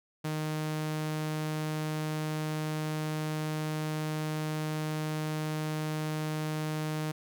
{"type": "tone", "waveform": "sawtooth", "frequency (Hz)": 154.6, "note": "D#3", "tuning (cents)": -11, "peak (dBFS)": -27, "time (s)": [0.24, 7.12], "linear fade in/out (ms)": 10, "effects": []}